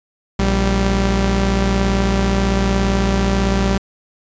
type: tone pair together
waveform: sawtooth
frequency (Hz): 57.94 / 194.9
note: A#1 / G3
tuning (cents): -10 / -10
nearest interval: octave + major sixth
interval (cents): 2100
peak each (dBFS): -13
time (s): 0.39-3.78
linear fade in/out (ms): 5
effects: resampled to 16000 Hz